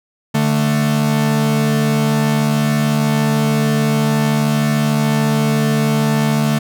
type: tone pair together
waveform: 45% pulse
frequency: 147.77 / 221.4 Hz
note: D3 / A3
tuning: +11 / +11 cents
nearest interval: perfect fifth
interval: 700 cents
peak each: -16 dBFS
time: 0.34-6.59 s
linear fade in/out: 10 ms
effects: none